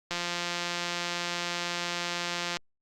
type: click train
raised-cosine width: 0.2 ms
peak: -14 dBFS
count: 429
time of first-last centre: 0.11-2.57 s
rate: 174 Hz
effects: Opus 48 kbps